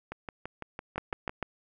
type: two click trains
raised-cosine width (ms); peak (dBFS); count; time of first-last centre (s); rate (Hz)
0.5; -22 / -16; 8 / 4; 0.12-1.294 / 0.98-1.427; 5.96 / 6.71
effects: none